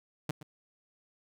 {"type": "tone with echo", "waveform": "sawtooth", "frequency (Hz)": 151.3, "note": "D#3", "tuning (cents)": -48, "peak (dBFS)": -25, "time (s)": [0.29, 0.31], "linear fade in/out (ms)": 5, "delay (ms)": 120, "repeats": 1, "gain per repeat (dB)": -15, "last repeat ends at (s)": 0.43, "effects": []}